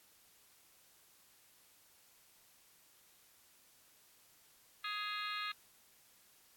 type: harmonic tone with a mistuned harmonic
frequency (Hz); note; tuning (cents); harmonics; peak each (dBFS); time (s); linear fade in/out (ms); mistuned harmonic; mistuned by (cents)
416.9; G#4; +7; 3 / 4 / 5 / 6 / 7 / 8 / 9 / 10; -42 / -46 / -47 / -47 / -51 / -50 / -47 / -48; 4.84-5.52; 5; 7; -69
effects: white hiss -66 dBFS RMS until 6.56 s + AAC 64 kbps